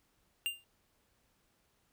square tone with exponential decay, 2794 Hz, F7, in tune, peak -29 dBFS, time 0.46-0.64 s, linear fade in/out 0 ms, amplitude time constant 38 ms, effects pink hiss -74 dBFS RMS until 1.92 s

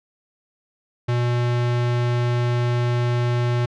square tone, 121 Hz, B2, 35 cents flat, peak -19 dBFS, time 1.08-3.66 s, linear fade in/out 10 ms, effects low-pass 4000 Hz 12 dB/octave

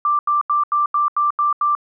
sine tone bursts, 1178 Hz, D6, 5 cents sharp, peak -14 dBFS, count 8, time 0.05-1.751 s, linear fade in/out 2 ms, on 140 ms, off 83 ms, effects none

